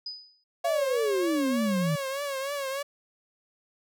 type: tone with exponential decay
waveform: sine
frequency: 4981 Hz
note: D#8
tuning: 1 cent sharp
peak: -31 dBFS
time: 0.06-0.44 s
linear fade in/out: 5 ms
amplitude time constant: 82 ms
type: exponential sweep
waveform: sine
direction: down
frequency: 698.5 to 150.6 Hz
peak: -24 dBFS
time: 0.64-1.96 s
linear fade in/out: 10 ms
type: tone with vibrato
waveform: sawtooth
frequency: 553 Hz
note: C#5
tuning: 4 cents flat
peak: -26 dBFS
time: 0.64-2.83 s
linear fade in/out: 10 ms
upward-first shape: triangle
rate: 3.3 Hz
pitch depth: 90 cents each way
effects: none